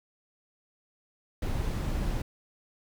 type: noise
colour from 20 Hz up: brown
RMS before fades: -30 dBFS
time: 1.42-2.22 s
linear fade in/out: 5 ms
effects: none